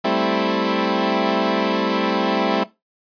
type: chord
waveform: 15% pulse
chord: A minor seventh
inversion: third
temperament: equal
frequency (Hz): 196 / 220 / 261.6 / 329.6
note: G3 / A3 / C4 / E4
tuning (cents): 0 / 0 / 0 / 0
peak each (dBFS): -17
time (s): 0.04-2.64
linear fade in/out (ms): 10
effects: noise-tail reverb RT60 0.2 s tail -17 dB re dry + resampled to 11025 Hz